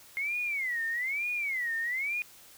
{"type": "tone with vibrato", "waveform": "sine", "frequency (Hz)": 2112, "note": "C7", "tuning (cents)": 16, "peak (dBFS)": -29, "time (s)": [0.17, 2.22], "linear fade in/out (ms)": 0, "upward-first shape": "sine", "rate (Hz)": 1.1, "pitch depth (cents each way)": 260, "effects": ["white hiss -54 dBFS RMS until 2.57 s"]}